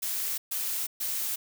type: noise bursts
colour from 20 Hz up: blue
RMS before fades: -31 dBFS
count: 3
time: 0.02-1.36 s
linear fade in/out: 10 ms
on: 360 ms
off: 130 ms
effects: none